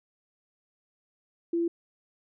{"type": "tone", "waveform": "sine", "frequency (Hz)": 338.5, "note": "E4", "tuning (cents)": 46, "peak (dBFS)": -24, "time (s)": [1.53, 1.68], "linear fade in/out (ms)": 5, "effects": []}